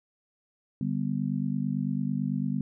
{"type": "chord", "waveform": "sine", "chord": "G major", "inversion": "second", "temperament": "just", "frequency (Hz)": [147, 196, 245], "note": ["D3", "G3", "B3"], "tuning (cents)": [2, 0, -14], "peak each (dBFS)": [-31, -30, -31], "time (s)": [0.81, 2.61], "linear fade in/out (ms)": 2, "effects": []}